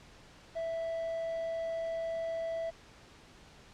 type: tone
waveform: triangle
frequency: 659.3 Hz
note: E5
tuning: in tune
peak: -31 dBFS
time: 0.55-2.71 s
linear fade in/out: 20 ms
effects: pink hiss -56 dBFS RMS until 3.73 s + low-pass 6000 Hz 12 dB/octave